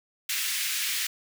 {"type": "high-pass noise", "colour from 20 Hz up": "pink", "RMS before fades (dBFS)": -29, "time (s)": [0.29, 1.07], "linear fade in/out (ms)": 5, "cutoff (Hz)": 1900, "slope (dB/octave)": 24, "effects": []}